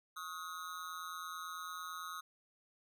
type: tone with amplitude modulation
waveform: square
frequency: 1265 Hz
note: D#6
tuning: 28 cents sharp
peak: -39 dBFS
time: 0.16-2.21 s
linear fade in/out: 10 ms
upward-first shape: sine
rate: 169 Hz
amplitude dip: 100%
effects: none